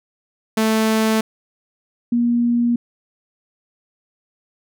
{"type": "tone pair in turn", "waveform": ["sawtooth", "sine"], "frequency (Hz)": [220, 238.1], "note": ["A3", "A#3"], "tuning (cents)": [0, 37], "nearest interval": "minor second", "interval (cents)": 137, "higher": "second", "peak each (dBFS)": [-11, -14], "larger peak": "first", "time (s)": [[0.57, 1.21], [2.12, 2.76]], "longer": "neither", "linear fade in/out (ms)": 5, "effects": []}